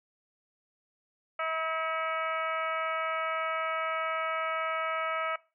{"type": "harmonic tone", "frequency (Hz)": 321.7, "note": "E4", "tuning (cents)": -42, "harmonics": [2, 3, 4, 5, 6, 7, 8, 9], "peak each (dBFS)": [-35, -42, -32, -43, -43, -38, -50, -48], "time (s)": [1.39, 5.36], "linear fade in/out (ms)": 5, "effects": ["noise-tail reverb RT60 0.3 s tail -19 dB re dry"]}